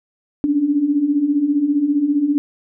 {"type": "beating tone pair", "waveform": "sine", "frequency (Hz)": [277.4, 292.4], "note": ["C#4", "D4"], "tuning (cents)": [1, -7], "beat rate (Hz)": 15, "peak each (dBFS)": [-21, -15], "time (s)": [0.44, 2.38], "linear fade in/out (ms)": 0, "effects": []}